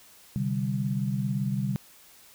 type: chord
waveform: sine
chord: C suspended second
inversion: none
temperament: equal with one note detuned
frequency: 130.81 / 148.71 / 196 Hz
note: C3 / D3 / G3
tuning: 0 / +22 / 0 cents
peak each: -29 / -32 / -29 dBFS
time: 0.36-1.76 s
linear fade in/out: 0 ms
effects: white hiss -54 dBFS RMS until 2.34 s